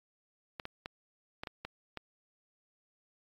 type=clicks; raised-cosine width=0.3 ms; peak=-23 dBFS; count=7; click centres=0.598 / 0.654 / 0.859 / 1.435 / 1.472 / 1.65 / 1.973 s; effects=AAC 32 kbps